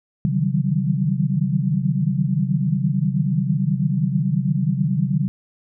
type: tone cluster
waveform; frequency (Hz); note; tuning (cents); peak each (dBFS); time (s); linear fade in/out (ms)
sine; 135.8 / 152.7 / 158.8 / 186.2 / 195.4; C#3 / D#3 / D#3 / F#3 / G3; -35 / -32 / +36 / +11 / -5; -22 / -24 / -25 / -23 / -26; 0.25-5.28; 0
effects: none